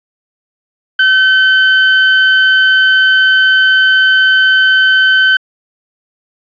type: tone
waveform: 35% pulse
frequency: 1532 Hz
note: G6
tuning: 40 cents flat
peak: -4 dBFS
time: 0.99-5.37 s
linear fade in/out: 5 ms
effects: resampled to 11025 Hz + 7-bit